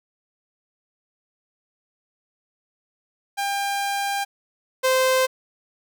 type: tone pair in turn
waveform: sawtooth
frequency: 799 / 518.9 Hz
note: G5 / C5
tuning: +33 / -14 cents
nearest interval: perfect fifth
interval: 747 cents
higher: first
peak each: -19 / -13 dBFS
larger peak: second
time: 3.37-4.25 / 4.83-5.27 s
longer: first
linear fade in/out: 20 ms
effects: none